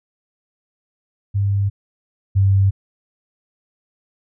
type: tone pair in turn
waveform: sine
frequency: 99.9 / 97.56 Hz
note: G2 / G2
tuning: +33 / -8 cents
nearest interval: unison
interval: 41 cents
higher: first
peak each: -15 / -11 dBFS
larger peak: second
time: 1.34-1.7 / 2.35-2.71 s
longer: neither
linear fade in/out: 20 ms
effects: none